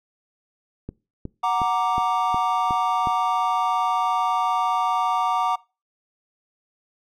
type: click train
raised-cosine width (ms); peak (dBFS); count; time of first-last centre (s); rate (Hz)
3; -18; 7; 0.89-3.072; 2.75
type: chord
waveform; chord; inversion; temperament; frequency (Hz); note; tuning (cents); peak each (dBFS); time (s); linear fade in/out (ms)
triangle; Gb augmented; none; equal; 740 / 932.3 / 1174.7; Gb5 / Bb5 / D6; 0 / 0 / 0; -22; 1.43-5.56; 10
effects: noise-tail reverb RT60 0.3 s tail -23 dB re dry